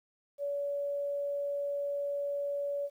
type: tone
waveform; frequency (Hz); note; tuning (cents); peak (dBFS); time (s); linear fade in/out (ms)
sine; 569; C#5; +45; -31; 0.38-2.9; 50
effects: 11-bit